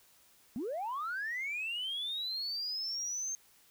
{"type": "linear sweep", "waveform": "sine", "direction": "up", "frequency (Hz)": [207.7, 6400], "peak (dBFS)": -33, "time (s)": [0.56, 3.35], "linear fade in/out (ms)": 0, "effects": ["tanh soft clip ceiling -31 dBFS", "white hiss -64 dBFS RMS until 3.7 s"]}